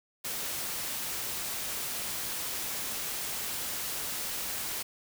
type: noise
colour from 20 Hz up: white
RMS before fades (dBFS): -35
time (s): 0.24-4.83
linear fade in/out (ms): 10
effects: none